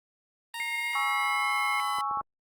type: tone with pitch glide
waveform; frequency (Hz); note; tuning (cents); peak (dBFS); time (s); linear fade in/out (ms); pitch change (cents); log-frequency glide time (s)
15% pulse; 930 to 1008.3; A#5 to B5; -4 to +36; -28; 0.54-2.01; 2; +140; 0.78-1.51
type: tone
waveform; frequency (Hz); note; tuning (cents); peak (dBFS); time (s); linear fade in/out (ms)
sine; 2139; C7; +38; -29; 0.6-1.8; 0
type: chord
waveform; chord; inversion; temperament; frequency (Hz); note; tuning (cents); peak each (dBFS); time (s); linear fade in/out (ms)
sine; C# minor; second; equal; 830.6 / 1108.7 / 1318.5; G#5 / C#6 / E6; 0 / 0 / 0; -33 / -30 / -34; 0.95-2.21; 2
type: clicks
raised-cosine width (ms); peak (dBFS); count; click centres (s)
1; -31; 4; 1.986 / 2.112 / 2.173 / 2.212
effects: Opus 24 kbps

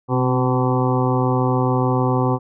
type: harmonic tone with a mistuned harmonic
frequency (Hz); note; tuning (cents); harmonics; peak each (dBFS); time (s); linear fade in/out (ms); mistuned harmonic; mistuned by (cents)
126.9; B2; +47; 1 / 2 / 3 / 4 / 6 / 7 / 8 / 9; -19 / -22 / -24 / -25 / -27 / -27 / -28 / -29; 0.08-2.39; 50; 2; +35
effects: none

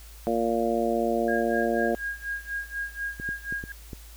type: harmonic tone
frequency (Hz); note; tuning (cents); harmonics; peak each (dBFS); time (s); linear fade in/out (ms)
115.9; A#2; -10; 2 / 3 / 4 / 5 / 6; -29 / -29 / -29 / -29 / -29; 0.27-1.95; 0
type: tone with tremolo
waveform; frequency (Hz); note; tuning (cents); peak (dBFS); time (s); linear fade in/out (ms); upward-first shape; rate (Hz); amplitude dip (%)
sine; 1630; G#6; -33; -27; 1.28-3.72; 2; sine; 4.1; 90
type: clicks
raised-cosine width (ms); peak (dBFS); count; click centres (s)
3; -24; 5; 3.199 / 3.29 / 3.525 / 3.639 / 3.932
effects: added 55 Hz sine -44 dBFS peak until 4.16 s + white hiss -51 dBFS RMS until 4.16 s

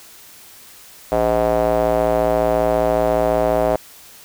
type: tone with band-pass filter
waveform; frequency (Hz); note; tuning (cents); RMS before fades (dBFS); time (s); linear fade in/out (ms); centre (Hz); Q
square; 57.3; A#1; -29; -17; 1.12-3.76; 0; 620; 3.6
effects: white hiss -43 dBFS RMS until 4.24 s

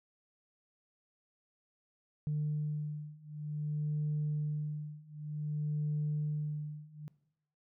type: beating tone pair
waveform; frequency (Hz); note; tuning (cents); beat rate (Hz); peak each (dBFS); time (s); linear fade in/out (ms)
sine; 149.8 / 150.34; D3 / D3; +35 / +41; 0.54; -36 / -35; 2.27-7.08; 0
effects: noise-tail reverb RT60 0.8 s tail -20 dB re dry + tanh soft clip ceiling -27 dBFS

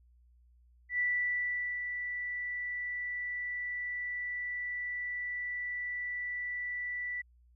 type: tone with ADSR envelope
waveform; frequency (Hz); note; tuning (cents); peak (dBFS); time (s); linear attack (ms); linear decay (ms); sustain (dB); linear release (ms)
sine; 1967; B6; -7; -27; 0.89-7.22; 100; 810; -7; 12
effects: added 60 Hz sine -60 dBFS peak until 7.55 s

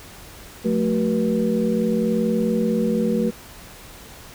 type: tone cluster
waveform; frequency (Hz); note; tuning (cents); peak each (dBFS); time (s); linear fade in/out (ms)
sine; 180.3 / 220.9 / 377.4 / 481.7; F#3 / A3 / F#4 / B4; -45 / +7 / +34 / -43; -26 / -20 / -27 / -24; 0.64-3.31; 20
effects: pink hiss -42 dBFS RMS until 4.34 s

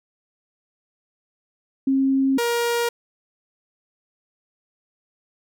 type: tone pair in turn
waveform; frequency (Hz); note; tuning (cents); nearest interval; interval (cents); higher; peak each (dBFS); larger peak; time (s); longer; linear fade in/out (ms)
sine / sawtooth; 268.9 / 472.5; C4 / A#4; +47 / +23; minor seventh; 976; second; -16; neither; 1.87-2.38 / 2.38-2.89; neither; 5
effects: none

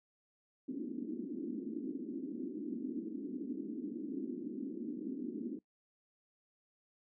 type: band-pass noise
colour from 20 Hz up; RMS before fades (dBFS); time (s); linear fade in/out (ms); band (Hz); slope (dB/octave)
pink; -41; 0.68-5.59; 5; 230 to 340; 48
effects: noise-tail reverb RT60 0.1 s tail -21 dB re dry

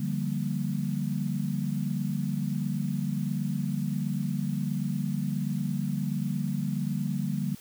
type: chord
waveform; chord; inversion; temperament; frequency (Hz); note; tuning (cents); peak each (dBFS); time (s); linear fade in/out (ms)
sine; G minor seventh; second; equal; 146.83 / 174.61 / 196 / 233.1; D3 / F3 / G3 / Bb3; 0 / 0 / 0 / 0; -31 / -35 / -31 / -34; 0-7.55; 5
effects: white hiss -51 dBFS RMS until 7.6 s

